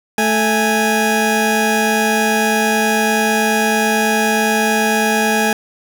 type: tone pair together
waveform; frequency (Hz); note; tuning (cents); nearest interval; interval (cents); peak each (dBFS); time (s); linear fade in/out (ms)
20% pulse; 219.2 / 827.6; A3 / G#5; -6 / -6; octave + major seventh; 2300; -11; 0.18-5.53; 2
effects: none